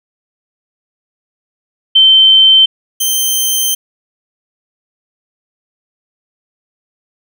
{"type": "tone pair in turn", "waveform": ["sine", "10% pulse"], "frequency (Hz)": [3099, 3119], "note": ["G7", "G7"], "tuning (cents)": [-21, -9], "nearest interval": "unison", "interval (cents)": 12, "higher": "second", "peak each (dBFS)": -3, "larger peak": "neither", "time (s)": [[1.95, 2.66], [3, 3.75]], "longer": "second", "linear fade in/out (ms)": 10, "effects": []}